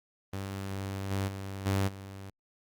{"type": "tone with level steps", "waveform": "sawtooth", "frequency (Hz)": 97.4, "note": "G2", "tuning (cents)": -11, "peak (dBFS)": [-30, -25, -33, -22, -38], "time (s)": [0.33, 2.3], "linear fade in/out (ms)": 5, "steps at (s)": [1.1, 1.27, 1.65, 1.87], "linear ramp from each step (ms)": 20, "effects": ["Opus 32 kbps"]}